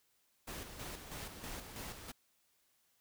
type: noise with tremolo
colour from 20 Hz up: pink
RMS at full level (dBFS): -45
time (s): 0.47-2.12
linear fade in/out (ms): 10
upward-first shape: square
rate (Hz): 3.1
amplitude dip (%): 50
effects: white hiss -75 dBFS RMS until 3 s